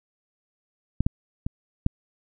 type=clicks; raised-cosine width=5 ms; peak=-9 / -8 / -15 / -7 dBFS; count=4; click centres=1.006 / 1.065 / 1.465 / 1.864 s; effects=none